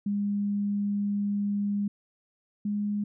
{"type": "tone pair in turn", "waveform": "sine", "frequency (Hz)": [203.3, 206.3], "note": ["G#3", "G#3"], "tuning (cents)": [-37, -11], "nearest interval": "unison", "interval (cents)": 26, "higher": "second", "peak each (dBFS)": [-25, -26], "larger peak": "first", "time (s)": [[0.06, 1.88], [2.65, 3.04]], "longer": "first", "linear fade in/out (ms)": 5, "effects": []}